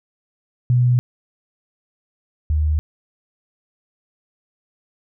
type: tone pair in turn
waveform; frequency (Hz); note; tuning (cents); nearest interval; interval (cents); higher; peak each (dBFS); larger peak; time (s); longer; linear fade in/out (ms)
sine; 123.47 / 76.31; B2 / D#2; 0 / -33; minor sixth; 833; first; -12 / -15; first; 0.7-0.99 / 2.5-2.79; neither; 0
effects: none